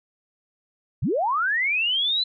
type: linear sweep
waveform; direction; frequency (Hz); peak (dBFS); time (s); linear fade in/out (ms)
sine; up; 78.7 to 4063; -20; 1.02-2.24; 10
effects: none